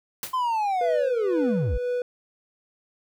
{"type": "noise with exponential decay", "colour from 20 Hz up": "white", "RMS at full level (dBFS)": -28, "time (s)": [0.23, 0.39], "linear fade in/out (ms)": 1, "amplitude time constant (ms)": 34}
{"type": "linear sweep", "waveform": "triangle", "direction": "down", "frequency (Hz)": [1046.5, 37], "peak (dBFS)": -20, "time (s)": [0.33, 1.78], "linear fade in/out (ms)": 10}
{"type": "tone with tremolo", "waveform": "triangle", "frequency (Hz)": 492.4, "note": "B4", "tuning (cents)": -5, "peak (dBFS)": -21, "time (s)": [0.81, 2.02], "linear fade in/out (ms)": 2, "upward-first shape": "sine", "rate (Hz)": 2, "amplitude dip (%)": 60}
{"effects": []}